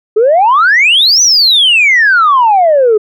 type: exponential two-way sweep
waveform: sine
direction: up then down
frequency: 410.6 to 6100 to 410.6 Hz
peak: -3 dBFS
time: 0.16-2.98 s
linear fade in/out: 10 ms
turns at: 1.22 s
effects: tanh soft clip ceiling -1 dBFS